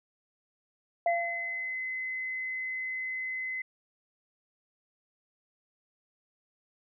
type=tone with exponential decay; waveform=sine; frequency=686 Hz; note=F5; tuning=31 cents flat; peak=-22 dBFS; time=1.06-1.75 s; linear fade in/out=2 ms; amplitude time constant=150 ms
type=tone; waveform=sine; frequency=2040 Hz; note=C7; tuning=44 cents flat; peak=-32 dBFS; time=1.07-3.62 s; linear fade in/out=5 ms
effects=none